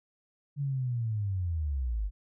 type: linear sweep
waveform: sine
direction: down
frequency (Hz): 145.1 to 46.25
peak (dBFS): -28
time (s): 0.56-2.11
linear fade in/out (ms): 50
effects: none